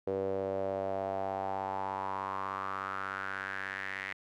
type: tone with band-pass filter sweep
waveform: sawtooth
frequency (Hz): 96.6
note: G2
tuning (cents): -25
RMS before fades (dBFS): -36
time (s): 0.07-4.13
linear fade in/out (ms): 5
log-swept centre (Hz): 470 to 2000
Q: 5
effects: none